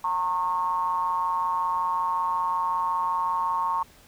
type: ring-modulated tone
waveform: triangle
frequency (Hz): 87.31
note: F2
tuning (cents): 0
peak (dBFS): -18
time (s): 0.04-3.83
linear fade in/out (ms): 5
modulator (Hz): 1000
effects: pink hiss -54 dBFS RMS until 4.07 s